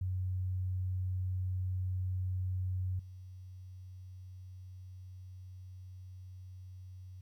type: tone with level steps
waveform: sine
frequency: 92.5 Hz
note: F#2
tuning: in tune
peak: -32 / -46 dBFS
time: 0.01-7.21 s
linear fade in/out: 5 ms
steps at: 2.99 s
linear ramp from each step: 5 ms
effects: 12-bit